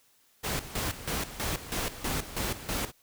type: noise with tremolo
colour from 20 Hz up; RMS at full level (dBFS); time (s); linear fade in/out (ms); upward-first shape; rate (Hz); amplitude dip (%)
pink; -31; 0.43-2.92; 20; square; 3.1; 75
effects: white hiss -65 dBFS RMS until 3.02 s